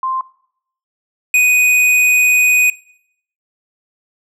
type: tone pair in turn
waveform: sine / square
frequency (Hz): 1046.5 / 2489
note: C6 / D#7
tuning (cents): 0 / 0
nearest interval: octave + minor third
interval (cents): 1500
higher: second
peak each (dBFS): -16 / -9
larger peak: second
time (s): 0.03-0.21 / 1.34-2.7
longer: second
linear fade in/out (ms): 2
effects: noise-tail reverb RT60 0.7 s tail -21 dB re dry + low-pass 12000 Hz 12 dB/octave

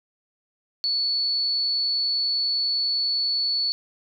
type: tone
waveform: sine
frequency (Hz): 4435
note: C#8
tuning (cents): 0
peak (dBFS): -21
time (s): 0.84-3.72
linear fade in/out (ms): 0
effects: none

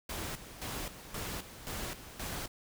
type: noise with tremolo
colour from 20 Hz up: pink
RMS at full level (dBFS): -39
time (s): 0.09-2.48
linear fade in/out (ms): 5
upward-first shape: square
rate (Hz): 1.9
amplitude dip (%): 70
effects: none

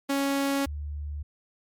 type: tone pair in turn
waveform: sawtooth / sine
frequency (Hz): 277.2 / 73.42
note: C#4 / D2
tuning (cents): 0 / 0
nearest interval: octave + major seventh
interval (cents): 2300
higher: first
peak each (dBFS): -20 / -31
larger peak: first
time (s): 0.09-0.66 / 0.66-1.23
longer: neither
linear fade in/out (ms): 10
effects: MP3 96 kbps

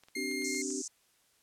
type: clicks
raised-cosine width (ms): 0.2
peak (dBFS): -38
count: 6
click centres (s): 0.036 / 0.085 / 0.314 / 0.421 / 0.546 / 0.705
type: tone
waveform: sawtooth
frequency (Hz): 2122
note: C7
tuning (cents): +24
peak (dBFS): -32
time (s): 0.15-0.62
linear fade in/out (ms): 5
type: chord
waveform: sine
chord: C suspended second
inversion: none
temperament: equal with one note detuned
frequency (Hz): 261.6 / 293.7 / 383.7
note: C4 / D4 / G4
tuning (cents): 0 / 0 / -37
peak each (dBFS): -39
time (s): 0.16-0.82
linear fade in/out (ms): 10
type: band-pass noise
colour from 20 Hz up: pink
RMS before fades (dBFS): -40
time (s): 0.44-0.88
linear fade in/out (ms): 5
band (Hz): 5900 to 7900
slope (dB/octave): 48
effects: white hiss -69 dBFS RMS until 1.42 s + low-pass 12000 Hz 12 dB/octave

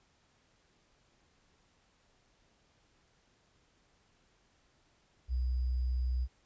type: tone with sample-and-hold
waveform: sine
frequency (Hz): 62.5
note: B1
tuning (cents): +21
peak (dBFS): -29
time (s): 5.28-6.28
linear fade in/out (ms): 50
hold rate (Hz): 4900
effects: pink hiss -70 dBFS RMS until 6.45 s + resampled to 16000 Hz

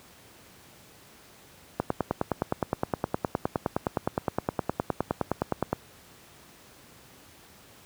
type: click train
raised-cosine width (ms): 1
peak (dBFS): -10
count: 39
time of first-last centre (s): 1.8-5.73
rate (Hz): 9.67
effects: pink hiss -53 dBFS RMS until 7.85 s + high-pass 80 Hz 12 dB/octave

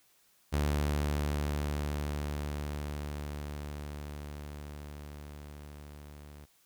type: tone with level ramp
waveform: sawtooth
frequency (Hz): 73.42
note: D2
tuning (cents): 0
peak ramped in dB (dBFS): -23 to -44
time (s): 0.52-6.46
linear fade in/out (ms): 20
effects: white hiss -67 dBFS RMS until 6.65 s

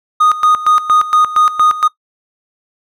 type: tone with tremolo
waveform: triangle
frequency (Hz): 1237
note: D#6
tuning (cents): -10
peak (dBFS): -5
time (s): 0.2-1.88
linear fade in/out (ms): 10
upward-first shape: square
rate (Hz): 4.3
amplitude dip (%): 80
effects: noise-tail reverb RT60 0.1 s tail -17 dB re dry

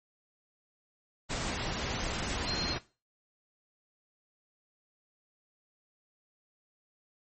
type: tone in noise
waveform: sine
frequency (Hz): 4186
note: C8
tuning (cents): 0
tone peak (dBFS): -33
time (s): 2.46-2.75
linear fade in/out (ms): 20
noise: pink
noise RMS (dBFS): -34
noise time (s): 1.29-2.79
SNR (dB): -2
effects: noise-tail reverb RT60 0.3 s tail -17 dB re dry + MP3 32 kbps

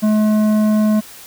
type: tone with tanh clipping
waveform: sine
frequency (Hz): 213.7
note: G#3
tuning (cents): +50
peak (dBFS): -13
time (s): 0.02-1.01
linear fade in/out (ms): 20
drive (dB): 11
effects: white hiss -38 dBFS RMS until 1.26 s

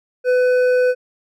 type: tone with hard clipping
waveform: sine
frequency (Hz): 501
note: B4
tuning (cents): +25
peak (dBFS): -14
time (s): 0.24-0.95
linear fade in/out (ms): 50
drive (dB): 7
effects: none

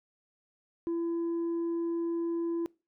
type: tone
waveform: sine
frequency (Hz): 336.7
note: E4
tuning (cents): +37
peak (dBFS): -26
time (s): 0.87-2.66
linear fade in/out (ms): 0
effects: noise-tail reverb RT60 0.3 s tail -26 dB re dry + tanh soft clip ceiling -28 dBFS

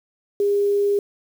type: tone with quantisation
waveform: sine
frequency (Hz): 405.3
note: G#4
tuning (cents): -42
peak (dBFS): -16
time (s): 0.4-0.99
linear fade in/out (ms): 2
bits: 7
effects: none

